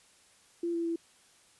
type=tone with pitch steps; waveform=sine; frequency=341.6 / 336.4 / 333.9 Hz; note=F4 / E4 / E4; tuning=-38 / +35 / +22 cents; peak=-29 dBFS; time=0.63-0.96 s; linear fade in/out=5 ms; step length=110 ms; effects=white hiss -62 dBFS RMS until 1.59 s + resampled to 24000 Hz